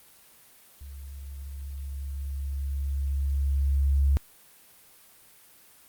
sine tone with level ramp, 69.3 Hz, C#2, in tune, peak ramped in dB -39 to -18 dBFS, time 0.81-4.17 s, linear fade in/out 0 ms, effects white hiss -55 dBFS RMS until 5.88 s + Opus 32 kbps

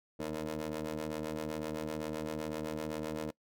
20% pulse ring-modulated tone, 77.78 Hz, D#2, in tune, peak -28 dBFS, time 0.19-3.31 s, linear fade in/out 10 ms, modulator 385 Hz, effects noise-tail reverb RT60 0.1 s tail -23 dB re dry

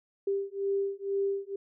sine beating tone pair, 394.4 / 396.5 Hz, G4 / G4, +11 / +20 cents, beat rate 2.1 Hz, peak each -31 dBFS, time 0.27-1.56 s, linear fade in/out 5 ms, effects none

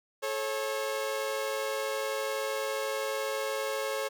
sawtooth tone pair together, 432.9 / 545 Hz, A4 / C#5, -28 / -29 cents, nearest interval major third, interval 399 cents, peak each -31 / -28 dBFS, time 0.22-4.09 s, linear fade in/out 20 ms, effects none

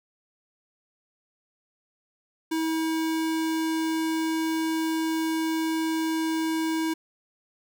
square tone, 321.4 Hz, E4, 44 cents flat, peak -25 dBFS, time 2.51-6.94 s, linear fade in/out 10 ms, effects none

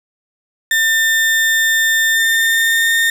35% pulse tone with pitch glide, 1800 to 1825.1 Hz, A6 to A#6, +39 to -37 cents, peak -10 dBFS, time 0.71-3.1 s, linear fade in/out 2 ms, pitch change +24 cents, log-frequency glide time 2.12-2.93 s, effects none

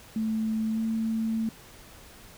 sine tone with pitch glide, 220 to 223.3 Hz, A3 to A3, 0 to +26 cents, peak -25 dBFS, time 0.16-1.49 s, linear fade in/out 2 ms, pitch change +26 cents, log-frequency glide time 0.71-0.8 s, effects pink hiss -50 dBFS RMS until 2.37 s

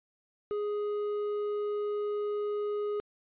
sine tone with hard clipping, 415.3 Hz, G#4, in tune, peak -31 dBFS, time 0.51-3 s, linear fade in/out 0 ms, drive 5 dB, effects resampled to 8000 Hz

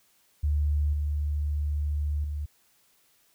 sine tone with level steps, 73.8 Hz, D2, 9 cents sharp, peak -22 / -25 / -29 dBFS, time 0.43-2.46 s, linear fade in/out 10 ms, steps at 0.93 / 2.24 s, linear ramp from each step 2 ms, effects white hiss -65 dBFS RMS until 3.34 s

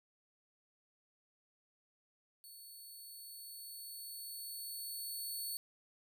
5% pulse tone with level ramp, 4435 Hz, C#8, in tune, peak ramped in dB -46 to -32 dBFS, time 2.44-5.57 s, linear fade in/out 0 ms, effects none

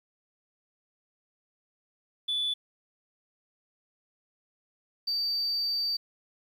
sine tone pair in turn, 3468 / 4629 Hz, A7 / D8, -26 / -26 cents, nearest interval perfect fourth, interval 500 cents, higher second, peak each -25 dBFS, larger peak neither, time 2.28-2.54 / 5.07-5.97 s, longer second, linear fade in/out 10 ms, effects tanh soft clip ceiling -24 dBFS + 10-bit

